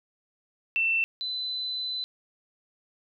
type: tone pair in turn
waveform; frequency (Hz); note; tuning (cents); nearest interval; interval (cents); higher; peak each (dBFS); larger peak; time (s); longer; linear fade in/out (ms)
sine; 2681 / 4017; E7 / B7; +29 / +29; perfect fifth; 700; second; -22 / -29; first; 0.76-1.04 / 1.21-2.04; second; 0
effects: none